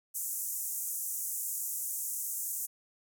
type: band-pass noise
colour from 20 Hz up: white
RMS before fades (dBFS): -36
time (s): 0.14-2.67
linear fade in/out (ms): 20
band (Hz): 6500 to 16000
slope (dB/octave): 48
effects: none